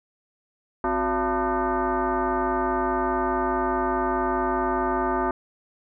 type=tone with frequency modulation; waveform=sine; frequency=261.6 Hz; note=C4; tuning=in tune; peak=-21 dBFS; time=0.84-5.31 s; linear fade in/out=2 ms; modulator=314 Hz; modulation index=3.4; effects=none